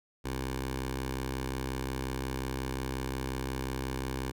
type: tone with notch filter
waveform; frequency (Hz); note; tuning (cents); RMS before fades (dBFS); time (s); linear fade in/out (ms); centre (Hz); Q
10% pulse; 65.6; C2; +5; -35; 0.24-4.32; 20; 180; 2
effects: none